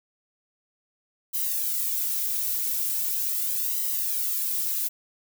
violet noise with flanger, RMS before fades -27 dBFS, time 1.33-4.89 s, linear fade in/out 20 ms, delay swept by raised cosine 1 to 2.7 ms, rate 0.4 Hz, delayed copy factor +0.8, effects none

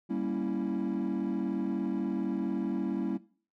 triangle chord, G diminished seventh, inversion none, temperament equal, 196 / 233.1 / 277.2 / 329.6 Hz, G3 / Bb3 / Db4 / Fb4, 0 / 0 / 0 / 0 cents, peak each -32 dBFS, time 0.09-3.18 s, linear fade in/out 20 ms, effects noise-tail reverb RT60 0.4 s tail -18 dB re dry + tanh soft clip ceiling -22 dBFS

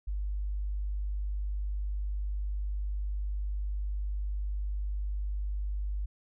sine tone, 50 Hz, G1, 35 cents sharp, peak -30 dBFS, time 0.07-6.06 s, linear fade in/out 10 ms, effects none

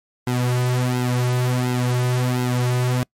sawtooth tone with flanger, 124.6 Hz, B2, 16 cents sharp, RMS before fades -20 dBFS, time 0.27-3.03 s, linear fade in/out 0 ms, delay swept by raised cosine 1.7 to 4.4 ms, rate 1.4 Hz, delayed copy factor -0.95, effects noise-tail reverb RT60 0.1 s tail -25 dB re dry + MP3 64 kbps

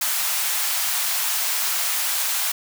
white high-pass noise, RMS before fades -23 dBFS, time 0.01-2.52 s, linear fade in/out 5 ms, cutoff 720 Hz, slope 24 dB/octave, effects none

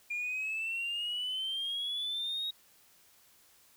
sine exponential sweep, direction up, 2400 to 3800 Hz, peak -31 dBFS, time 0.1-2.51 s, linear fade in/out 10 ms, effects tanh soft clip ceiling -30 dBFS + white hiss -63 dBFS RMS until 3.76 s

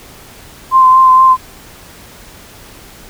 sine tone with vibrato, 1040 Hz, C6, 11 cents flat, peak -3 dBFS, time 0.71-1.37 s, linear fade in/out 50 ms, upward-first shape sine, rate 4.3 Hz, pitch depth 17 cents each way, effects pink hiss -37 dBFS RMS until 3.09 s

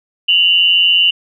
sine tone pair together, 2794 / 2974 Hz, F7 / F#7, 0 / +8 cents, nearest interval minor second, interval 108 cents, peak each -11 dBFS, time 0.28-1.11 s, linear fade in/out 10 ms, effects none

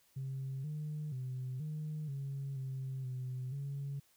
sine tone with pitch steps, 134.1 / 151.4 / 128.6 / 153.3 / 137.9 / 132.5 / 127.8 / 140 Hz, C3 / D#3 / C3 / D#3 / C#3 / C3 / C3 / C#3, +43 / -47 / -30 / -25 / -9 / +22 / -40 / +18 cents, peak -36 dBFS, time 0.16-4 s, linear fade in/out 10 ms, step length 480 ms, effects tanh soft clip ceiling -34 dBFS + white hiss -70 dBFS RMS until 4.16 s

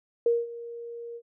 sine tone with ADSR envelope, 469.3 Hz, A#4, 12 cents sharp, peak -18 dBFS, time 0.26-1.22 s, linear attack 3 ms, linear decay 200 ms, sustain -18 dB, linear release 60 ms, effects none

